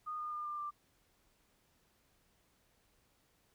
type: tone with pitch steps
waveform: sine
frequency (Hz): 1230 / 1218 / 1206.1 / 1194.3 / 1182.6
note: D#6 / D#6 / D6 / D6 / D6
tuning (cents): -20 / -37 / +46 / +29 / +12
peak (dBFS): -38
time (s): 0.06-0.71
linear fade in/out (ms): 20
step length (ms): 130
effects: pink hiss -73 dBFS RMS until 3.54 s